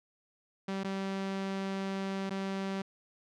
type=tone with dropouts; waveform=sawtooth; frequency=193.8 Hz; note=G3; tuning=20 cents flat; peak=-29 dBFS; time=0.68-2.82 s; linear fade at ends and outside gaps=5 ms; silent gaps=0.835-0.844 / 2.296-2.306 s; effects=low-pass 5000 Hz 12 dB/octave